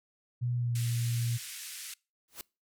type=tone with pitch glide; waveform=sine; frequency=121.9 to 118.77 Hz; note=B2 to A#2; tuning=-22 to +33 cents; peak=-28 dBFS; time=0.41-1.38 s; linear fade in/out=20 ms; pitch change=-45 cents; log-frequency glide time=0.56-0.75 s
type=band-pass noise; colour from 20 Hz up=white; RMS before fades=-43 dBFS; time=0.75-1.94 s; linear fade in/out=5 ms; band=1700 to 12000 Hz; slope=24 dB/octave
type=noise with exponential growth; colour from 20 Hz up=white; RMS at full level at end=-37 dBFS; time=2.28-2.41 s; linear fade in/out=1 ms; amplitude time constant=27 ms
effects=noise-tail reverb RT60 0.3 s tail -25 dB re dry